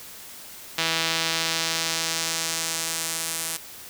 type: tone with band-pass filter sweep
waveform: sawtooth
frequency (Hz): 163.4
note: E3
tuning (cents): -15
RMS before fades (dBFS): -27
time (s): 0.78-3.57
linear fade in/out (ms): 5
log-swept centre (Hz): 3600 to 10000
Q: 1.1
effects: white hiss -42 dBFS RMS until 3.89 s